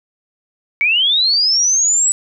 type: linear sweep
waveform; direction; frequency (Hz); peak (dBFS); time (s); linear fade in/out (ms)
sine; up; 2207 to 7910; -11; 0.81-2.12; 0
effects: none